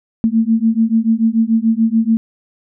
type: beating tone pair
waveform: sine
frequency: 221.7 / 228.6 Hz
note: A3 / A#3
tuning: +13 / -34 cents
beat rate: 6.9 Hz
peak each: -14 dBFS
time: 0.24-2.17 s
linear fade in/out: 0 ms
effects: none